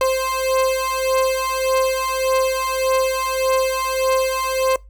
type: beating tone pair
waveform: 30% pulse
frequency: 523.3 / 525 Hz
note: C5 / C5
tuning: 0 / +6 cents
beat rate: 1.7 Hz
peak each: -18 dBFS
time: 0.01-4.76 s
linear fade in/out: 2 ms
effects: noise-tail reverb RT60 0.2 s tail -22 dB re dry + added 50 Hz sine -40 dBFS peak until 4.89 s